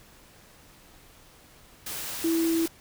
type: tone in noise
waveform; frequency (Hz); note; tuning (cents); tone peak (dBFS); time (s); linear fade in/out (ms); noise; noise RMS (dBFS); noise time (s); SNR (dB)
sine; 329.2; E4; -2; -22; 2.24-2.66; 5; white; -35; 1.86-2.68; +10
effects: pink hiss -54 dBFS RMS until 2.8 s